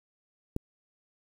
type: click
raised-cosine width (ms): 3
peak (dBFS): -17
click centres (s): 0.564
effects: 8-bit